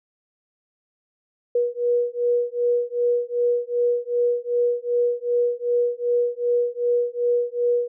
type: beating tone pair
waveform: sine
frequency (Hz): 481.3 / 483.9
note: B4 / B4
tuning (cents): -45 / -35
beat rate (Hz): 2.6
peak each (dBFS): -22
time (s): 1.55-7.88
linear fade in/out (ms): 5
effects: none